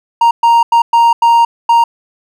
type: tone bursts at uneven times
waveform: triangle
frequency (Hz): 932.3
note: A#5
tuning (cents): 0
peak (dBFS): -3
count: 6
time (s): 0.21-0.31 / 0.43-0.63 / 0.72-0.82 / 0.93-1.13 / 1.22-1.45 / 1.69-1.84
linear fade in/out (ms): 5
effects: none